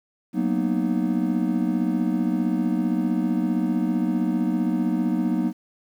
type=chord; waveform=triangle; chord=B major seventh; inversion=second; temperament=just; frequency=185.21 / 231.5 / 246.9 / 308.7 Hz; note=F#3 / A#3 / B3 / D#4; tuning=+2 / -12 / 0 / -14 cents; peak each=-24 dBFS; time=0.33-5.53 s; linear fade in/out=50 ms; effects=9-bit